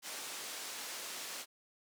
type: band-pass noise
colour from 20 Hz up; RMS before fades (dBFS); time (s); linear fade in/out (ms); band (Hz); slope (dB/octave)
white; -44; 0.02-1.46; 50; 300 to 8400; 12
effects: none